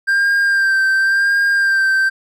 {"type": "tone with vibrato", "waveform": "triangle", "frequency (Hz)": 1585, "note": "G6", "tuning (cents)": 19, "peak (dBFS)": -10, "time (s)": [0.07, 2.1], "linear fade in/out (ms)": 20, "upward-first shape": "sine", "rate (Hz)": 0.93, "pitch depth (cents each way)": 30, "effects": []}